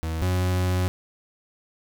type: tone pair in turn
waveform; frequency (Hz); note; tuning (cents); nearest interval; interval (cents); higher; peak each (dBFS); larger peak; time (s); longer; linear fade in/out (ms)
40% pulse; 80.7 / 91.37; E2 / F#2; -36 / -21; major second; 215; second; -25 / -20; second; 0.03-0.22 / 0.22-0.88; second; 0
effects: none